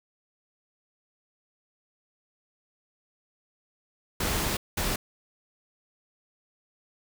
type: noise bursts at uneven times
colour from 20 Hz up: pink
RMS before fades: -28 dBFS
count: 2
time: 4.2-4.57 / 4.77-4.96 s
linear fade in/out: 5 ms
effects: none